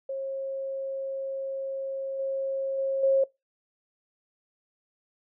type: tone with level steps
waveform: sine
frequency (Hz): 540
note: C#5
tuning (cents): -45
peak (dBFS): -29 / -26 / -24 / -18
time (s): 0.09-3.24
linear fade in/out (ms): 5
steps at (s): 2.19 / 2.78 / 3.03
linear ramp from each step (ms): 5
effects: noise-tail reverb RT60 0.2 s tail -23 dB re dry